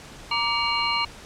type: tone cluster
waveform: sine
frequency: 936 / 1173 / 2264 / 2823 / 4174 Hz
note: A#5 / D6 / C#7 / F7 / C8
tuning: +7 / -2 / +36 / +18 / -5 cents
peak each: -28 dBFS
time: 0.31-1.05 s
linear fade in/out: 5 ms
effects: pink hiss -43 dBFS RMS until 1.25 s + low-pass 8000 Hz 12 dB/octave